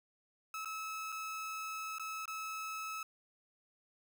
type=tone with dropouts; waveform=30% pulse; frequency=1297 Hz; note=E6; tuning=28 cents flat; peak=-37 dBFS; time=0.54-3.03 s; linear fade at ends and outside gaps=2 ms; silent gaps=0.648-0.656 / 1.121-1.124 / 1.984-1.996 / 2.256-2.278 s; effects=none